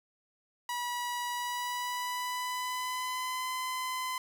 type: tone with pitch glide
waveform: sawtooth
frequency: 971 to 1021.6 Hz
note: B5 to C6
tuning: -30 to -42 cents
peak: -29 dBFS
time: 0.69-4.18 s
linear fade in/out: 2 ms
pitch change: +88 cents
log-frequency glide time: 1.32-3.49 s
effects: 10-bit